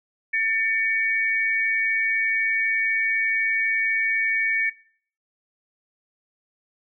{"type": "tone pair together", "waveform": "sine", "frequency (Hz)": [1789, 2254], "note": ["A6", "C#7"], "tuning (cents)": [28, 28], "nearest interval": "major third", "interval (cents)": 400, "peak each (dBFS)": -23, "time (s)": [0.33, 4.7], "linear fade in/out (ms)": 10, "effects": ["noise-tail reverb RT60 0.5 s tail -19 dB re dry"]}